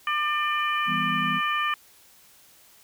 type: harmonic tone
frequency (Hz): 598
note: D5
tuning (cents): +31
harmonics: 2 / 3 / 4 / 5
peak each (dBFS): -25 / -29 / -31 / -33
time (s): 0.07-1.74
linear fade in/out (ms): 2
type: chord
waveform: sine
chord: E minor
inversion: none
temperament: just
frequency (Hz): 164.81 / 197.78 / 247.2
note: E3 / G3 / B3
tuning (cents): 0 / +16 / +2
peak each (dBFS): -33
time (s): 0.86-1.41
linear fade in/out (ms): 50
effects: white hiss -55 dBFS RMS until 2.83 s